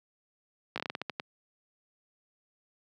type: slowing click train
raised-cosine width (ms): 0.3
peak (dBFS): -17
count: 10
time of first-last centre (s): 0.76-1.199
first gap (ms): 17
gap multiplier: 1.25
effects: high-pass 150 Hz 12 dB/octave